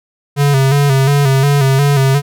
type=tone with vibrato; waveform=square; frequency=138.59 Hz; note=C#3; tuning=in tune; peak=-9 dBFS; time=0.36-2.22 s; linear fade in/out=50 ms; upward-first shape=square; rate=2.8 Hz; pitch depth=52 cents each way; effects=none